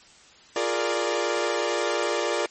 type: chord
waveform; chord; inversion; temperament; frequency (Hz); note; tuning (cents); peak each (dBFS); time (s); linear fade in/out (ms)
sawtooth; Bb dominant seventh; second; equal; 349.2 / 415.3 / 466.2 / 587.3; F4 / Ab4 / Bb4 / D5; 0 / 0 / 0 / 0; -26 / -26 / -25 / -24; 0.56-2.46; 2
effects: white hiss -52 dBFS RMS until 2.5 s + MP3 32 kbps